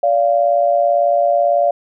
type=tone pair together; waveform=sine; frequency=576 / 694.1 Hz; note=D5 / F5; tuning=-34 / -11 cents; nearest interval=minor third; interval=323 cents; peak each=-14 dBFS; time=0.03-1.71 s; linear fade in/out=5 ms; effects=none